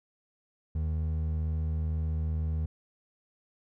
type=tone pair together; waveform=triangle; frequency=79.05 / 157 Hz; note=D#2 / D#3; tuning=+28 / +16 cents; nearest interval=octave; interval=1188 cents; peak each=-26 / -35 dBFS; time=0.75-2.66 s; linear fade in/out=5 ms; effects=none